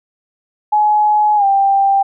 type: tone with pitch glide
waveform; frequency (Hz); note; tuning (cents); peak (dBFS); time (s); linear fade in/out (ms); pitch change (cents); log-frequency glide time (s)
sine; 844 to 787.5; G#5 to G5; +28 to +8; -9; 0.72-2.03; 10; -120; 1.36-1.45
effects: none